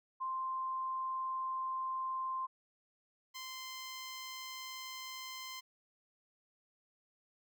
sine / 10% pulse tone pair in turn, 1046.5 / 1039.3 Hz, C6 / C6, 0 / -12 cents, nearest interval unison, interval 12 cents, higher first, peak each -35 / -35 dBFS, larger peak neither, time 0.2-2.47 / 3.34-5.61 s, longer neither, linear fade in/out 20 ms, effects none

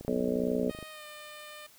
click train, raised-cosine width 2 ms, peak -29 dBFS, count 22, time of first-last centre 0.01-0.827 s, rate 25.7 Hz
harmonic tone, 61.74 Hz, B1, in tune, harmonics 3 / 4 / 5 / 6 / 7 / 8 / 9 / 10, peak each -36 / -31 / -39 / -43 / -32 / -40 / -35 / -38 dBFS, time 0.08-0.7 s, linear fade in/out 0 ms
10% pulse tone with pitch glide, 622.3 to 602.1 Hz, D#5 to D5, 0 to +43 cents, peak -36 dBFS, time 0.69-1.67 s, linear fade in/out 10 ms, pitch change -57 cents, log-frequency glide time 0.9-1.05 s
effects white hiss -58 dBFS RMS until 1.78 s

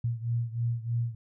sine beating tone pair, 116.54 / 119.74 Hz, A#2 / A#2, 0 / +47 cents, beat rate 3.2 Hz, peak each -29 / -32 dBFS, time 0.04-1.15 s, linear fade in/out 5 ms, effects none

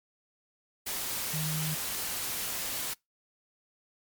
sine tone in noise, 155.56 Hz, D#3, in tune, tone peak -31 dBFS, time 1.33-1.75 s, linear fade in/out 10 ms, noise white, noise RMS -34 dBFS, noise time 0.86-2.94 s, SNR 0 dB, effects noise-tail reverb RT60 0.2 s tail -26 dB re dry + MP3 96 kbps

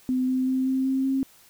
sine tone with pitch steps, 255.8 / 258.2 / 260.6 / 263 / 265.4 / 267.9 Hz, C4 / C4 / C4 / C4 / C4 / C4, -39 / -23 / -7 / +9 / +25 / +41 cents, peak -21 dBFS, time 0.09-1.23 s, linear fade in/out 0 ms, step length 190 ms, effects white hiss -55 dBFS RMS until 1.49 s

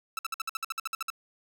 sawtooth tone bursts, 1318.5 Hz, E6, in tune, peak -26 dBFS, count 13, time 0.17-1.102 s, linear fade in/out 2 ms, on 20 ms, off 56 ms, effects none

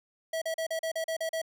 square tone bursts, 649 Hz, E5, 27 cents flat, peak -30 dBFS, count 9, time 0.33-1.417 s, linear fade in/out 5 ms, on 87 ms, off 38 ms, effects none

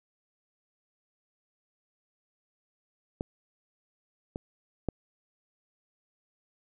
clicks, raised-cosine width 2 ms, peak -18 / -21 / -15 dBFS, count 3, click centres 3.209 / 4.359 / 4.887 s, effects none

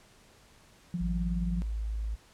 sine tone with tremolo, 174.61 Hz, F3, in tune, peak -27 dBFS, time 0.94-1.62 s, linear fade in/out 0 ms, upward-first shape triangle, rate 19 Hz, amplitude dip 65%
sine tone, 54.1 Hz, A1, 29 cents flat, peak -30 dBFS, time 1-2.16 s, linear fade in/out 20 ms
effects pink hiss -59 dBFS RMS until 2.33 s + low-pass 10000 Hz 12 dB/octave

